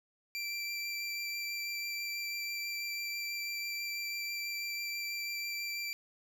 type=tone with vibrato; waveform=25% pulse; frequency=2349 Hz; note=D7; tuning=in tune; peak=-32 dBFS; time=0.35-5.93 s; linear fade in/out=0 ms; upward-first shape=sine; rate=6.1 Hz; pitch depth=10 cents each way; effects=none